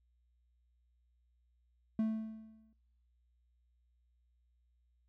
triangle tone with exponential decay, 220 Hz, A3, in tune, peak -26 dBFS, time 1.99-2.73 s, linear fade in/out 2 ms, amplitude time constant 160 ms, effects noise-tail reverb RT60 0.8 s tail -25 dB re dry + added 60 Hz sine -70 dBFS peak until 5.08 s

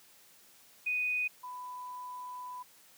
sine tone pair in turn, 2487 / 996.1 Hz, D#7 / B5, -1 / +15 cents, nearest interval octave + major third, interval 1584 cents, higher first, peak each -29 / -40 dBFS, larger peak first, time 0.86-1.28 / 1.43-2.63 s, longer second, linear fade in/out 10 ms, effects white hiss -60 dBFS RMS until 2.97 s + high-pass 100 Hz 12 dB/octave

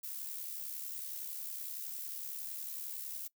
violet noise with amplitude modulation, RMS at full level -40 dBFS, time 0.03-3.28 s, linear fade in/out 10 ms, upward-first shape sine, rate 70.9 Hz, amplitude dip 50%, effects noise-tail reverb RT60 0.1 s tail -21 dB re dry

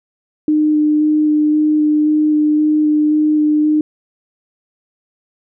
sine tone with vibrato, 303.4 Hz, D#4, 44 cents flat, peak -10 dBFS, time 0.48-3.81 s, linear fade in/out 2 ms, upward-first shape square, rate 1.9 Hz, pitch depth 8 cents each way, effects none

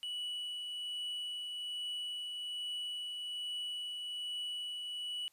triangle tone with tremolo, 2948 Hz, F#7, 7 cents flat, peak -35 dBFS, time 0.03-5.28 s, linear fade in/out 0 ms, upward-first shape triangle, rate 1.2 Hz, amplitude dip 30%, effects white hiss -71 dBFS RMS until 5.32 s + resampled to 32000 Hz

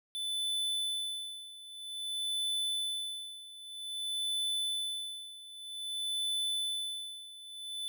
square tone with tremolo, 3504 Hz, A7, 8 cents flat, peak -31 dBFS, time 0.15-7.88 s, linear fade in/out 0 ms, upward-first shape sine, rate 0.52 Hz, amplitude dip 85%, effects none

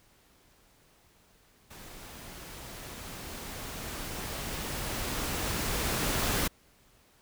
pink noise with level ramp, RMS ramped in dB -48 to -28 dBFS, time 1.7-6.48 s, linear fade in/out 10 ms, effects pink hiss -63 dBFS RMS until 7.21 s

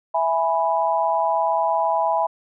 sine chord, E major, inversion none, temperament equal, 659.3 / 830.6 / 987.8 Hz, E5 / G#5 / B5, 0 / 0 / 0 cents, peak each -22 dBFS, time 0.14-2.27 s, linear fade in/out 10 ms, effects none

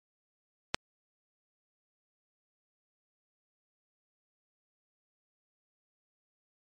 click, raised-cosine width 0.2 ms, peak -8 dBFS, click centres 0.745 s, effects MP3 48 kbps

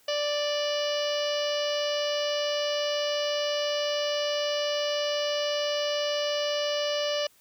harmonic tone, 587.3 Hz, D5, in tune, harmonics 1 / 2 / 3 / 4 / 5 / 6 / 7 / 8 / 9 / 10, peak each -27 / -39 / -39 / -42 / -33 / -44 / -42 / -39 / -40 / -44 dBFS, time 0.08-7.27 s, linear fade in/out 5 ms, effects white hiss -61 dBFS RMS until 7.4 s

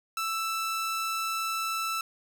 sawtooth tone, 1323 Hz, E6, 6 cents sharp, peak -25 dBFS, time 0.17-2.01 s, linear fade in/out 2 ms, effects none

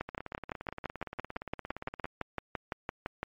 two click trains, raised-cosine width 0.5 ms, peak -18 / -24 dBFS, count 20 / 35, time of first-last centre 0.01-3.23 / 0.09-2.055 s, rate 5.9 / 17.3 Hz, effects MP3 48 kbps

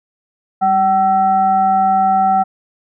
sine tone with frequency modulation, 763 Hz, G5, 47 cents flat, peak -10 dBFS, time 0.61-2.44 s, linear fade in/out 20 ms, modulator 567 Hz, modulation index 0.47, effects none

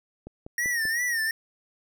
click train, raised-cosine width 2 ms, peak -26 dBFS, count 4, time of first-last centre 0.27-0.854 s, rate 5.14 Hz
square tone with vibrato, 1864.7 Hz, A#6, in tune, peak -25 dBFS, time 0.58-1.31 s, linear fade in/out 2 ms, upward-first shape sine, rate 2.7 Hz, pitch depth 100 cents each way
effects none

